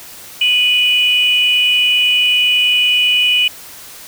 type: tone pair together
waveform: sine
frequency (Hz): 2481 / 2951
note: D#7 / F#7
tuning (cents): -6 / -5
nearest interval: minor third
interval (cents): 301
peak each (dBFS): -13 / -11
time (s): 0.41-3.48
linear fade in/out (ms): 5
effects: tanh soft clip ceiling -3 dBFS + white hiss -35 dBFS RMS until 4.07 s